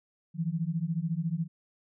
sine beating tone pair, 158.3 / 172.3 Hz, D#3 / F3, +30 / -23 cents, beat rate 14 Hz, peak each -31 dBFS, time 0.34-1.48 s, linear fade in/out 50 ms, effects none

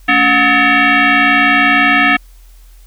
sine tone with frequency modulation, 221 Hz, A3, 8 cents sharp, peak -7 dBFS, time 0.08-2.17 s, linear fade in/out 10 ms, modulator 502 Hz, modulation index 5, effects added 42 Hz sine -37 dBFS peak until 2.86 s + white hiss -51 dBFS RMS until 2.86 s

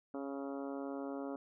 harmonic tone with a mistuned harmonic, 138.59 Hz, C#3, in tune, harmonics 2 / 3 / 4 / 5 / 6 / 7 / 8 / 9 / 10, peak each -41 / -46 / -46 / -50 / -54 / -56 / -57 / -56 / -59 dBFS, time 0.14-1.36 s, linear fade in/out 2 ms, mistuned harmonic 9, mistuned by +25 cents, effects none

